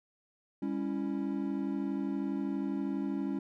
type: chord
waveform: triangle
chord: C# diminished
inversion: second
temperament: equal with one note detuned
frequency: 200.2 / 277.2 / 329.6 Hz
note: G3 / C#4 / E4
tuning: +37 / 0 / 0 cents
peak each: -34 / -32 / -36 dBFS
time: 0.62-3.39 s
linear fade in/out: 5 ms
effects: none